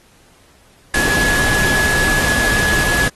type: tone in noise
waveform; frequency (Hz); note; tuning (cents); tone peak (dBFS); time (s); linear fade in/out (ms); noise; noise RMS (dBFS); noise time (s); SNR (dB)
sine; 1690; G#6; +30; -16; 0.94-3.08; 2; pink; -19; 0.94-3.08; 0
effects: pink hiss -51 dBFS RMS until 3.15 s + AAC 32 kbps